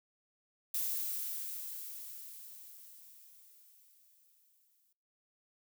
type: noise with exponential decay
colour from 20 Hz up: violet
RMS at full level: -34 dBFS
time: 0.74-4.93 s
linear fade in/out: 5 ms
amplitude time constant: 910 ms
effects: noise-tail reverb RT60 0.6 s tail -24 dB re dry